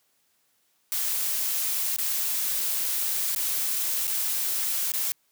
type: noise with dropouts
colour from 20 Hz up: blue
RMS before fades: -27 dBFS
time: 0.92-5.12 s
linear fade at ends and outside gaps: 0 ms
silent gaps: 1.964-1.985 / 3.349-3.361 / 4.071-4.077 / 4.919-4.937 s
effects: white hiss -69 dBFS RMS until 5.31 s + high-pass 100 Hz 12 dB/octave